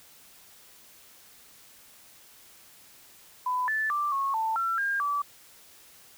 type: tone with pitch steps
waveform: sine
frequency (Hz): 1001 / 1751 / 1176 / 1096 / 888 / 1351 / 1609 / 1154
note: B5 / A6 / D6 / C#6 / A5 / E6 / G6 / D6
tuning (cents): +23 / -9 / +2 / -20 / +16 / +42 / +45 / -31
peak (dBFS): -25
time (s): 3.46-5.22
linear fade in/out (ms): 5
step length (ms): 220
effects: white hiss -54 dBFS RMS until 6.17 s